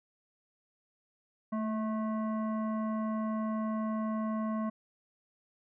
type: tone with frequency modulation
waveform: sine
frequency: 220 Hz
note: A3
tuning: in tune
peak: -30 dBFS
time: 1.52-4.7 s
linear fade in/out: 10 ms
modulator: 868 Hz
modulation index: 0.67
effects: none